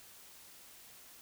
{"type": "silence", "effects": ["white hiss -56 dBFS RMS until 1.21 s"]}